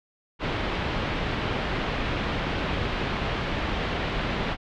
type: low-pass noise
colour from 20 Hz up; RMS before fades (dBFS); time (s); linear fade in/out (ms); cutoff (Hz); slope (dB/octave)
pink; -28; 0.39-4.57; 50; 3500; 24
effects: none